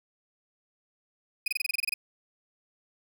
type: tone bursts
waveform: 35% pulse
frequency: 2489 Hz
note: D#7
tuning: in tune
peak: -23 dBFS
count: 11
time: 1.46-1.94 s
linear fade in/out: 5 ms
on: 20 ms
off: 26 ms
effects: none